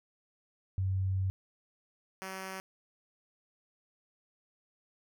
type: tone pair in turn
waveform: sine / 5% pulse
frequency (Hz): 95 / 190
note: F#2 / F#3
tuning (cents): +46 / +46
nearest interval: octave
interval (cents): 1200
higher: second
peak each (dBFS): -28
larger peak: neither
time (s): 0.78-1.3 / 2.22-2.6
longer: first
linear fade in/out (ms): 0
effects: none